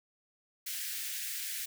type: high-pass noise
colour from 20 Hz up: white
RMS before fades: -38 dBFS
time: 0.66-1.66 s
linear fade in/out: 10 ms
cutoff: 1600 Hz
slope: 48 dB/octave
effects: none